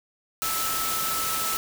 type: tone in noise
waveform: sine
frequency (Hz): 1311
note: E6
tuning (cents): -10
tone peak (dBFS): -30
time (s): 0.42-1.57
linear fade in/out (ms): 0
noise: white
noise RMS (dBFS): -28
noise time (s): 0.42-1.57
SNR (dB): -5
effects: none